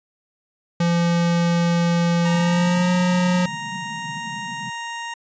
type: tone with pitch glide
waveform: square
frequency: 171.2 to 179.5 Hz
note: F3 to F3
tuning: -34 to +48 cents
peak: -17 dBFS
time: 0.8-3.46 s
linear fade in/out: 5 ms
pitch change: +82 cents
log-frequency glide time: 2.31-2.91 s
type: tone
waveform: 20% pulse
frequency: 933 Hz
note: A#5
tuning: 1 cent sharp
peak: -23 dBFS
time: 2.25-5.14 s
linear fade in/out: 5 ms
type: band-pass noise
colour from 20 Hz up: pink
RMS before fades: -37 dBFS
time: 2.34-4.7 s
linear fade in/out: 2 ms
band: 130 to 240 Hz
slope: 96 dB/octave
effects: resampled to 16000 Hz